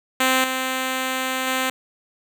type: tone with level steps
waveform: 5% pulse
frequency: 260 Hz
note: C4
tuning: 11 cents flat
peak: -5 / -11 / -9 dBFS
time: 0.2-1.7 s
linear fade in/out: 5 ms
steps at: 0.44 / 1.47 s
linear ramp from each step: 2 ms
effects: none